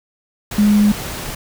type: tone in noise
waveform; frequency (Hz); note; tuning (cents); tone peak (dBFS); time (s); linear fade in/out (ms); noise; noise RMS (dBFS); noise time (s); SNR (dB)
sine; 207.7; G#3; 0; -9; 0.58-0.92; 5; pink; -27; 0.51-1.35; +15
effects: none